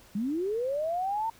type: linear sweep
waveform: sine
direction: up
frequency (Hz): 191.8 to 919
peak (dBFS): -27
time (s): 0.15-1.3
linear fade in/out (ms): 5
effects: pink hiss -56 dBFS RMS until 1.39 s